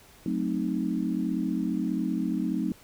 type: chord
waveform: sine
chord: F# diminished seventh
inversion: none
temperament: equal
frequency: 185 / 220 / 261.6 / 311.1 Hz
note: F#3 / A3 / C4 / Eb4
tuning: 0 / 0 / 0 / 0 cents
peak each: -31 dBFS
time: 0.26-2.72 s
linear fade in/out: 2 ms
effects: pink hiss -54 dBFS RMS until 2.83 s